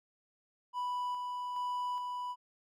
triangle tone with tremolo, 987.8 Hz, B5, in tune, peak -31 dBFS, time 0.73-2.36 s, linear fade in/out 50 ms, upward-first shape square, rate 1.2 Hz, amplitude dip 30%, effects none

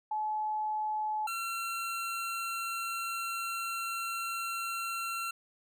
sine / 25% pulse tone pair in turn, 857 / 1360.4 Hz, A5 / F6, -46 / -46 cents, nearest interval minor sixth, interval 800 cents, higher second, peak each -30 / -30 dBFS, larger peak neither, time 0.11-1.27 / 1.27-5.31 s, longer second, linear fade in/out 5 ms, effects none

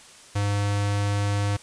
square tone with notch filter, 101.9 Hz, G#2, 32 cents flat, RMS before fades -24 dBFS, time 0.35-1.57 s, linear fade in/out 10 ms, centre 210 Hz, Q 0.9, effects white hiss -48 dBFS RMS until 1.62 s + resampled to 22050 Hz

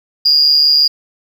sine tone with amplitude modulation, 4838 Hz, D#8, 49 cents flat, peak -3 dBFS, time 0.25-0.88 s, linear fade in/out 10 ms, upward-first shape sine, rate 146 Hz, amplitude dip 75%, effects tanh soft clip ceiling -1 dBFS + 7-bit

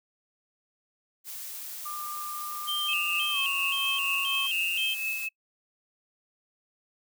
blue noise, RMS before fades -39 dBFS, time 1.24-5.29 s, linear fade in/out 50 ms
sine tone with pitch glide, 1197 to 1104 Hz, D6 to C#6, +33 to -7 cents, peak -35 dBFS, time 1.85-4.47 s, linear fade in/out 10 ms, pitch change -140 cents, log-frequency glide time 3.31-3.39 s
triangle tone with vibrato, 2960 Hz, F#7, in tune, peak -26 dBFS, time 2.67-4.95 s, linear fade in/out 20 ms, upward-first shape square, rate 1.9 Hz, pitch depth 110 cents each way
sine tone with tremolo, 2600 Hz, E7, 24 cents flat, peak -27 dBFS, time 2.88-5.29 s, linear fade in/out 10 ms, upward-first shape triangle, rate 4.2 Hz, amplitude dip 55%
effects noise-tail reverb RT60 0.1 s tail -25 dB re dry

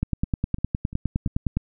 two click trains, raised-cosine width 5 ms, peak -10 / -24 dBFS, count 16 / 4, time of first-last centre 0.03-1.57 / 0.24-1.274 s, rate 9.74 / 2.9 Hz, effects none

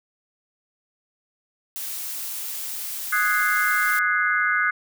blue noise, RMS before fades -31 dBFS, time 1.76-3.99 s, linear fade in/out 0 ms
sine chord, Ab dominant seventh, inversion second, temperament equal, 1244.5 / 1480 / 1661.2 / 2093 Hz, Eb6 / Gb6 / Ab6 / C7, 0 / 0 / 0 / 0 cents, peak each -25 / -22 / -25 / -26 dBFS, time 3.12-4.71 s, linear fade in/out 10 ms
effects none

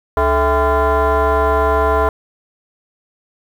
sine tone with frequency modulation, 293.7 Hz, D4, in tune, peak -10 dBFS, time 0.17-2.09 s, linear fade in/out 2 ms, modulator 364 Hz, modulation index 2.7, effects tanh soft clip ceiling -8 dBFS + 7-bit

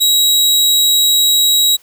sawtooth tone, 3848 Hz, B7, 46 cents flat, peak -6 dBFS, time 0-1.77 s, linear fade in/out 20 ms, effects white hiss -49 dBFS RMS until 1.82 s

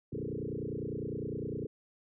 sine tone with frequency modulation, 277.2 Hz, C#4, in tune, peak -34 dBFS, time 0.12-1.67 s, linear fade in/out 10 ms, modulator 29.9 Hz, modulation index 6.2, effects none

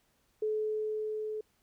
sine tone with level ramp, 430.2 Hz, A4, 39 cents flat, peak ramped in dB -28 to -34 dBFS, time 0.42-1.41 s, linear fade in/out 5 ms, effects pink hiss -72 dBFS RMS until 1.62 s

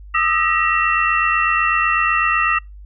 sine tone cluster, 1222 / 1310 / 1909 / 2705 Hz, D#6 / E6 / A#6 / E7, -32 / -11 / +41 / +44 cents, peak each -20 dBFS, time 0.14-2.59 s, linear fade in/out 10 ms, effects noise-tail reverb RT60 0.2 s tail -26 dB re dry + added 50 Hz sine -35 dBFS peak until 2.85 s

